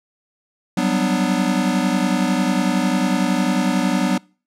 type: chord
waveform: square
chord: G major seventh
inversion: third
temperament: equal with one note detuned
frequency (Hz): 185 / 196 / 246.9 / 296.2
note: F#3 / G3 / B3 / D4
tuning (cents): 0 / 0 / 0 / +15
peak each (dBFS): -22 / -24 / -22 / -24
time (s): 0.77-4.18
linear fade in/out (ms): 5
effects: noise-tail reverb RT60 0.4 s tail -26 dB re dry + low-pass 10000 Hz 12 dB/octave